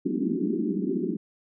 pink band-pass noise, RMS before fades -27 dBFS, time 0.05-1.17 s, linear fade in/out 10 ms, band 180 to 390 Hz, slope 96 dB/octave, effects none

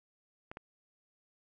clicks, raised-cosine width 0.5 ms, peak -28 dBFS, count 2, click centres 0.515 / 0.571 s, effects none

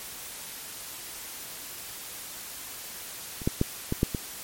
clicks, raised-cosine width 3 ms, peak -25 / -10 / -9 / -13 / -8 / -15 dBFS, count 6, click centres 3.418 / 3.475 / 3.614 / 3.924 / 4.031 / 4.148 s, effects white hiss -40 dBFS RMS until 4.43 s + MP3 64 kbps

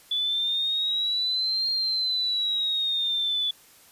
sine exponential two-way sweep, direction up then down, 3449 to 4218 to 3449 Hz, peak -23 dBFS, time 0.11-3.51 s, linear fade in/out 5 ms, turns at 1.7 s, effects white hiss -54 dBFS RMS until 3.91 s + resampled to 32000 Hz

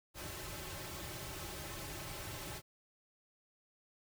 pink noise with comb filter, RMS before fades -45 dBFS, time 0.14-2.62 s, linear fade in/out 50 ms, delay 4.2 ms, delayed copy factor -0.8, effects none

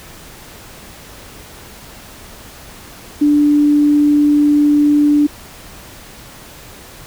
sine tone, 293.7 Hz, D4, in tune, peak -8 dBFS, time 3.21-5.27 s, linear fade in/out 10 ms, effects pink hiss -37 dBFS RMS until 7.06 s

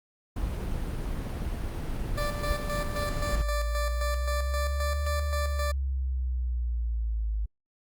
brown noise, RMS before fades -31 dBFS, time 0.36-3.42 s, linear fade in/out 5 ms
20% pulse tone with tremolo, 587.3 Hz, D5, in tune, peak -25 dBFS, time 2.17-5.72 s, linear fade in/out 10 ms, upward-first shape square, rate 3.8 Hz, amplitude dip 55%
sine linear two-way sweep, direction up then down, 51.91 to 73.42 to 51.91 Hz, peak -26 dBFS, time 3.31-7.46 s, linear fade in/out 10 ms, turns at 5.14 s
effects Opus 32 kbps

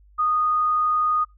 sine tone, 1236 Hz, D#6, 12 cents flat, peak -18 dBFS, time 0.18-1.25 s, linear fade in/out 20 ms, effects noise-tail reverb RT60 0.2 s tail -24 dB re dry + added 50 Hz sine -50 dBFS peak until 1.37 s

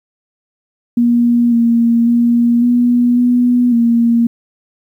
sine tone with pitch steps, 238.2 / 233.2 / 237 / 242.5 / 244.9 / 233.7 Hz, A#3 / A#3 / A#3 / B3 / B3 / A#3, +38 / +1 / +29 / -31 / -14 / +5 cents, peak -8 dBFS, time 0.97-4.27 s, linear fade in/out 5 ms, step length 550 ms, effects 8-bit

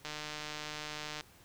click train, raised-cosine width 0.2 ms, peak -23 dBFS, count 176, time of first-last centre 0.05-1.209 s, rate 151 Hz, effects pink hiss -60 dBFS RMS until 1.44 s

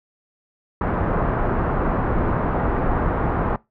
pink low-pass noise, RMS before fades -21 dBFS, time 0.81-3.56 s, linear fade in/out 2 ms, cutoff 1400 Hz, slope 24 dB/octave, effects noise-tail reverb RT60 0.2 s tail -21 dB re dry

